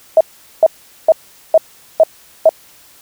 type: tone bursts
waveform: sine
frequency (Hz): 640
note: D#5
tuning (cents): +49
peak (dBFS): -3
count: 6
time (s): 0.17-2.492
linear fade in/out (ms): 2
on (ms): 37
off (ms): 420
effects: white hiss -45 dBFS RMS until 3.01 s